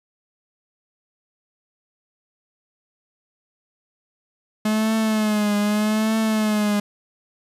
45% pulse tone with vibrato, 213.6 Hz, G#3, 49 cents sharp, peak -18 dBFS, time 4.65-6.8 s, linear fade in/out 5 ms, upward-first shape triangle, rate 0.82 Hz, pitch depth 69 cents each way, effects resampled to 32000 Hz + 9-bit

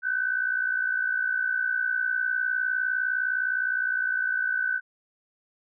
sine tone pair together, 1500 / 1559.7 Hz, F#6 / G6, +23 / -9 cents, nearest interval minor second, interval 68 cents, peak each -25 / -29 dBFS, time 0.02-4.81 s, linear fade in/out 50 ms, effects none

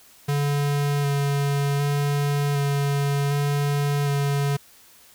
square tone with vibrato, 142.6 Hz, C#3, 49 cents sharp, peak -21 dBFS, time 0.28-4.57 s, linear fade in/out 10 ms, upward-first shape square, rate 0.66 Hz, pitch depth 12 cents each way, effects white hiss -52 dBFS RMS until 5.14 s

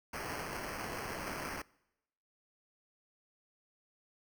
white noise with sample-and-hold, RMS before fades -41 dBFS, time 0.13-1.62 s, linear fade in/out 5 ms, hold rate 3675 Hz, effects noise-tail reverb RT60 0.9 s tail -24 dB re dry

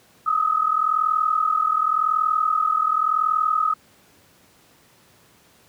sine tone pair together, 1244 / 1284.9 Hz, D#6 / E6, -1 / -45 cents, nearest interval minor second, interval 56 cents, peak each -20 / -21 dBFS, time 0.26-3.74 s, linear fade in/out 10 ms, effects pink hiss -55 dBFS RMS until 5.68 s + high-pass 100 Hz 12 dB/octave

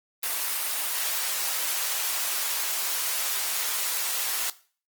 white high-pass noise, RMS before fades -28 dBFS, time 0.23-4.5 s, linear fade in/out 2 ms, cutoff 660 Hz, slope 12 dB/octave, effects noise-tail reverb RT60 0.4 s tail -17 dB re dry + Opus 24 kbps

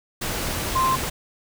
sine tone in noise, 1046.5 Hz, C6, in tune, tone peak -18 dBFS, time 0.75-0.96 s, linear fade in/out 10 ms, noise pink, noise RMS -27 dBFS, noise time 0.21-1.1 s, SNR +6 dB, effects none

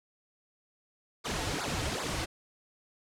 pink noise with flanger, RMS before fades -33 dBFS, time 1.24-2.26 s, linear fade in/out 20 ms, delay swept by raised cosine 0.33 to 5.13 ms, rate 2.6 Hz, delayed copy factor -1, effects low-pass 8000 Hz 12 dB/octave

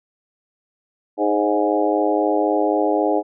harmonic tone with a mistuned harmonic, 103.83 Hz, G#2, in tune, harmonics 3 / 4 / 5 / 6 / 7 / 8, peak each -21 / -22 / -23 / -24 / -24 / -25 dBFS, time 1.17-3.23 s, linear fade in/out 50 ms, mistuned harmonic 5, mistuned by +30 cents, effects none

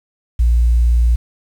sine tone, 58.7 Hz, A#1, 13 cents sharp, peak -8 dBFS, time 0.39-1.16 s, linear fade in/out 10 ms, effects tanh soft clip ceiling -6 dBFS + 7-bit

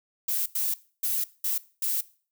violet noise bursts at uneven times, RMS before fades -27 dBFS, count 5, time 0.28-0.46 / 0.55-0.74 / 1.03-1.24 / 1.44-1.58 / 1.82-2.01 s, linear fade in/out 5 ms, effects noise-tail reverb RT60 0.4 s tail -19 dB re dry

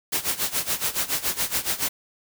white noise with tremolo, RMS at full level -23 dBFS, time 0.12-1.89 s, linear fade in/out 10 ms, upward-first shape sine, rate 7.1 Hz, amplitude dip 85%, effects none

